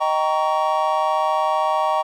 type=chord; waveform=triangle; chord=Eb dominant seventh; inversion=none; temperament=just; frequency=622.3 / 777.8 / 933.4 / 1120.1 Hz; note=Eb5 / G5 / Bb5 / Db6; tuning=0 / -14 / +2 / +18 cents; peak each=-21 dBFS; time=0-2.03 s; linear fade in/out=20 ms; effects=none